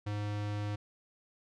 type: tone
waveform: square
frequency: 103.83 Hz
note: G#2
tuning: in tune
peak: -34 dBFS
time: 0.06-0.76 s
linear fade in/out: 10 ms
effects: low-pass 5000 Hz 12 dB/octave